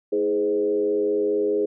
sine tone with frequency modulation, 415.3 Hz, G#4, in tune, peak -19 dBFS, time 0.12-1.66 s, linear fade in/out 10 ms, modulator 95.2 Hz, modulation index 0.83, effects none

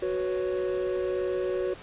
triangle chord, F# suspended fourth, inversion none, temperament just, 370 / 493.3 / 555 Hz, F#4 / B4 / C#5, 0 / -2 / +2 cents, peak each -26 / -31 / -31 dBFS, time 0.02-1.74 s, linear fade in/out 5 ms, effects pink hiss -46 dBFS RMS until 1.82 s + resampled to 8000 Hz

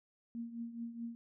sine tone with tremolo, 233.1 Hz, A#3, in tune, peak -37 dBFS, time 0.35-1.15 s, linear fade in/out 0 ms, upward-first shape triangle, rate 4.7 Hz, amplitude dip 75%, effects none

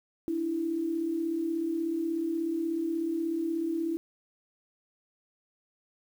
sine tone pair together, 294.5 / 331 Hz, D4 / E4, +5 / +7 cents, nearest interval major second, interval 202 cents, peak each -36 / -28 dBFS, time 0.28-3.97 s, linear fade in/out 0 ms, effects 9-bit

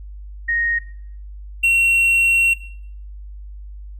sine / triangle tone pair in turn, 1864.7 / 2730 Hz, A#6 / F7, 0 / -40 cents, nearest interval perfect fifth, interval 660 cents, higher second, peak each -17 / -10 dBFS, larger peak second, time 0.48-0.79 / 1.63-2.54 s, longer second, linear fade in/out 10 ms, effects noise-tail reverb RT60 0.6 s tail -17 dB re dry + added 50 Hz sine -32 dBFS peak until 3.99 s

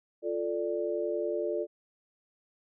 sine chord, D minor, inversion first, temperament equal, 349.2 / 440 / 587.3 Hz, F4 / A4 / D5, 0 / 0 / 0 cents, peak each -33 dBFS, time 0.22-1.67 s, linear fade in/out 50 ms, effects none

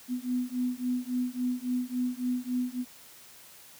sine beating tone pair, 247.5 / 251.1 Hz, B3 / B3, +4 / +29 cents, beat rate 3.6 Hz, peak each -31 dBFS, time 0.08-2.85 s, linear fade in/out 50 ms, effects white hiss -52 dBFS RMS until 3.79 s + high-pass 60 Hz 12 dB/octave

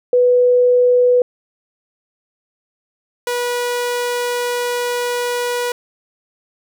sine / sawtooth tone pair in turn, 493.9 / 486.5 Hz, B4 / B4, 0 / -26 cents, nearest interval unison, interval 26 cents, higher first, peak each -9 / -14 dBFS, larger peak first, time 0.13-1.22 / 3.27-5.72 s, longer second, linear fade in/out 2 ms, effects none

